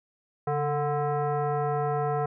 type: tone with frequency modulation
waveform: sine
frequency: 142.7 Hz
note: D3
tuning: 49 cents flat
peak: -24 dBFS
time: 0.47-2.26 s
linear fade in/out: 5 ms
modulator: 588 Hz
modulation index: 1.5
effects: none

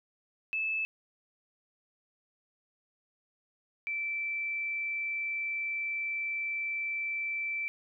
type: tone pair in turn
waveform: sine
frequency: 2615 / 2330 Hz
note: E7 / D7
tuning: -15 / -14 cents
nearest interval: major second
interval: 199 cents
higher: first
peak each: -29 / -31 dBFS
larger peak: first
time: 0.53-0.85 / 3.87-7.68 s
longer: second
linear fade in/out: 0 ms
effects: none

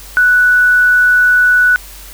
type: tone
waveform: sine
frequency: 1480 Hz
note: F#6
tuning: in tune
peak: -6 dBFS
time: 0.17-1.76 s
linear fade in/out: 0 ms
effects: added 47 Hz sine -34 dBFS peak until 2.13 s + white hiss -35 dBFS RMS until 2.13 s

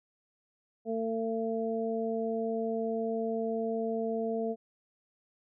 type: harmonic tone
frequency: 225.4 Hz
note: A3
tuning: 42 cents sharp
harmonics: 1 / 2 / 3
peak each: -34 / -32 / -36 dBFS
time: 0.85-4.56 s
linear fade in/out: 50 ms
effects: none

